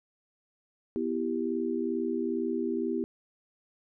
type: chord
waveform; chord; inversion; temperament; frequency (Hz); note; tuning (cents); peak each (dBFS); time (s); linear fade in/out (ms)
sine; E minor; second; equal; 246.9 / 329.6 / 392; B3 / E4 / G4; 0 / 0 / 0; -32; 0.96-3.04; 0
effects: none